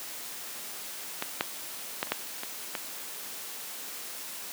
clicks, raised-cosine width 0.3 ms, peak -13 / -9 / -11 / -25 / -9 / -18 / -15 dBFS, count 7, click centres 1.224 / 1.409 / 2.029 / 2.071 / 2.12 / 2.434 / 2.752 s, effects white hiss -40 dBFS RMS until 4.52 s + high-pass 200 Hz 12 dB/octave

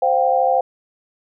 sine chord, C suspended fourth, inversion none, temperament equal with one note detuned, 523.3 / 711.1 / 784 Hz, C5 / F5 / G5, 0 / +31 / 0 cents, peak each -18 dBFS, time 0.02-0.61 s, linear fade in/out 5 ms, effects none

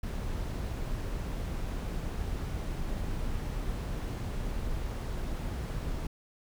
brown noise, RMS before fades -34 dBFS, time 0.03-6.07 s, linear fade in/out 5 ms, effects none

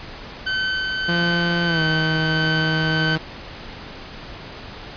sawtooth tone with tremolo, 1528 Hz, G6, 45 cents flat, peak -16 dBFS, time 0.46-3.16 s, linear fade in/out 10 ms, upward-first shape sine, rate 1.6 Hz, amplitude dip 25%
sawtooth tone with pitch glide, 172.1 to 158.73 Hz, F3 to D#3, -25 to +35 cents, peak -16 dBFS, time 1.08-3.18 s, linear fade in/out 10 ms, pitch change -140 cents, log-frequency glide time 1.66-1.82 s
effects pink hiss -36 dBFS RMS until 4.96 s + resampled to 11025 Hz

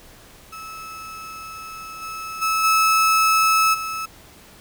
35% pulse tone with level steps, 1301 Hz, E6, 23 cents flat, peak -32 / -28 / -17 / -13 / -24 dBFS, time 0.52-4.06 s, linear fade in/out 10 ms, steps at 2.01 / 2.41 / 2.63 / 3.73 s, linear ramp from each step 20 ms, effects pink hiss -47 dBFS RMS until 4.6 s

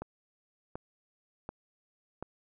click train, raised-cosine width 1 ms, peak -24 dBFS, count 4, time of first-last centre 0.02-2.226 s, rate 1.36 Hz, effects none

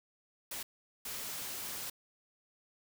white noise bursts at uneven times, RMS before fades -41 dBFS, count 2, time 0.51-0.63 / 1.05-1.9 s, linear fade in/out 5 ms, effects none

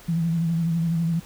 sine tone with vibrato, 166.2 Hz, E3, 15 cents sharp, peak -20 dBFS, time 0.08-1.2 s, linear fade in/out 10 ms, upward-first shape sine, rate 12 Hz, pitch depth 47 cents each way, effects pink hiss -47 dBFS RMS until 1.25 s

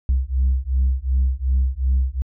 sine beating tone pair, 63.9 / 66.6 Hz, C2 / C2, -40 / +31 cents, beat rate 2.7 Hz, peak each -18 dBFS, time 0.09-2.22 s, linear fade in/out 0 ms, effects tanh soft clip ceiling -12 dBFS

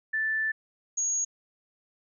sine tone pair in turn, 1760 / 6631 Hz, A6 / G#8, 0 / -4 cents, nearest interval octave + major seventh, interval 2296 cents, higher second, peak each -25 dBFS, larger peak neither, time 0.13-0.52 / 0.97-1.25 s, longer first, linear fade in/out 10 ms, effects none

